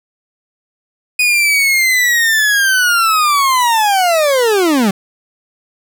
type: linear sweep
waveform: 40% pulse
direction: down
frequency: 2489 to 185 Hz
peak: -9 dBFS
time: 1.19-4.91 s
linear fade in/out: 5 ms
effects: none